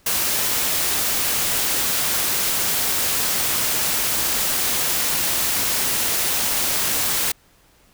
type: noise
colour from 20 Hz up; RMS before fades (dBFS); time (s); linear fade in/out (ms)
white; -21; 0.06-7.32; 5
effects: pink hiss -56 dBFS RMS until 7.93 s